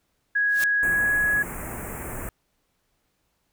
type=tone with pitch glide; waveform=sine; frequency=1661.2 to 1675.7 Hz; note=G#6 to G#6; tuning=0 to +15 cents; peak=-19 dBFS; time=0.35-1.43 s; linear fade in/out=10 ms; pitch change=+15 cents; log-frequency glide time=0.81-1.17 s
type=noise with exponential growth; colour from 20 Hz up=white; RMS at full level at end=-27 dBFS; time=0.46-0.64 s; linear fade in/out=2 ms; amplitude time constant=38 ms
type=band-stop noise; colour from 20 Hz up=pink; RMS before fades=-34 dBFS; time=0.83-2.29 s; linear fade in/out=0 ms; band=2300 to 7500 Hz; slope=48 dB/octave
effects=pink hiss -72 dBFS RMS until 3.52 s